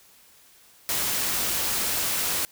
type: noise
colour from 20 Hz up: white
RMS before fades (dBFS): -26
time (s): 0.89-2.45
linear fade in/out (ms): 0
effects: white hiss -55 dBFS RMS until 2.51 s